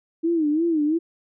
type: tone with vibrato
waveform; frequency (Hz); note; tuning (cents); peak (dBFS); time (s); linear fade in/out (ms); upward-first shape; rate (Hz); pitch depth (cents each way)
sine; 316.9; D#4; +32; -18; 0.23-0.99; 20; sine; 2.9; 130
effects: none